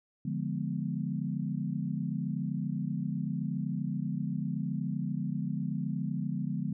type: chord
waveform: sine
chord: D diminished seventh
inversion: none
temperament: equal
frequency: 146.83 / 174.61 / 207.7 / 246.9 Hz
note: D3 / F3 / Ab3 / Cb4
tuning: 0 / 0 / 0 / 0 cents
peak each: -35 / -35 / -36 / -38 dBFS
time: 0.25-6.73 s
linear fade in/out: 5 ms
effects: none